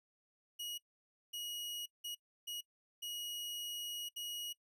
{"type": "tone bursts at uneven times", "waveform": "sawtooth", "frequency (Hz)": 2900, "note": "F#7", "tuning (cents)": -35, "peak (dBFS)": -38, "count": 6, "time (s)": [[0.59, 0.78], [1.33, 1.86], [2.04, 2.15], [2.47, 2.61], [3.02, 4.09], [4.16, 4.53]], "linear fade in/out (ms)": 10, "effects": ["noise-tail reverb RT60 0.1 s tail -21 dB re dry"]}